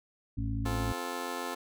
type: harmonic tone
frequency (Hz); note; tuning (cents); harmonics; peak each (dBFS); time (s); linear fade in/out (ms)
55; A1; 0; 1 / 2 / 4 / 5; -34 / -33 / -41 / -38; 0.37-0.93; 10
type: chord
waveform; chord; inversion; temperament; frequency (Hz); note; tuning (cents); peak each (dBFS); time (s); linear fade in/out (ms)
15% pulse; F major; second; just; 261.9 / 349.2 / 436.5; C4 / F4 / A4; +2 / 0 / -14; -33; 0.65-1.55; 10
effects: none